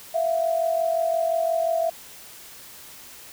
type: tone pair together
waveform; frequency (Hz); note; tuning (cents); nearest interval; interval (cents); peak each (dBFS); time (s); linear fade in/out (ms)
sine; 661 / 706.7; E5 / F5; +5 / +20; minor second; 115; -21 / -27; 0.14-1.9; 10
effects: white hiss -44 dBFS RMS until 3.32 s